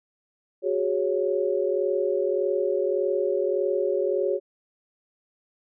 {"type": "chord", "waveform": "sine", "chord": "F# suspended second", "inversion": "none", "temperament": "equal with one note detuned", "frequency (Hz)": [370, 411.7, 554.4], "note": ["F#4", "G#4", "C#5"], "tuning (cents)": [0, -15, 0], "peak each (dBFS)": -26, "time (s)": [0.62, 4.4], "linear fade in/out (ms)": 50, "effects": []}